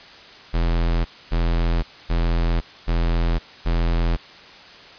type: tone bursts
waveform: square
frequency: 42.18 Hz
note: E1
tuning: 41 cents sharp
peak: -18 dBFS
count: 5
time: 0.53-4.17 s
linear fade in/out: 20 ms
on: 520 ms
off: 260 ms
effects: white hiss -43 dBFS RMS until 4.98 s + resampled to 11025 Hz